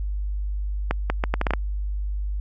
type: accelerating click train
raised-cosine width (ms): 0.5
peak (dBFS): -7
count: 8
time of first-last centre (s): 0.91-1.536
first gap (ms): 190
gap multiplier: 0.73
effects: added 50 Hz sine -24 dBFS peak until 2.4 s